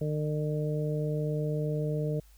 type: harmonic tone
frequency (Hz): 151.3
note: D#3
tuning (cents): -48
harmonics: 1 / 2 / 3 / 4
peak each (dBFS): -29 / -39 / -34 / -38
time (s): 0.01-2.2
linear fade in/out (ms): 5
effects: added 50 Hz sine -54 dBFS peak until 2.37 s + white hiss -64 dBFS RMS until 2.37 s